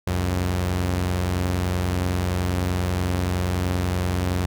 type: tone pair together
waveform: sawtooth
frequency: 67.43 / 90.5 Hz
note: C#2 / F#2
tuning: -47 / -38 cents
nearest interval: perfect fourth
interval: 509 cents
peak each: -25 / -18 dBFS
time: 0.07-4.46 s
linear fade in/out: 5 ms
effects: none